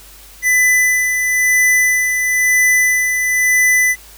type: tone with tremolo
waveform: square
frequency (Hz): 2000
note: B6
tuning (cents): +21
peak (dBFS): -10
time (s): 0.42-3.96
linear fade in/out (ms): 50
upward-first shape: sine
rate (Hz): 1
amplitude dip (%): 45
effects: added 50 Hz sine -43 dBFS peak until 4.17 s + white hiss -41 dBFS RMS until 4.17 s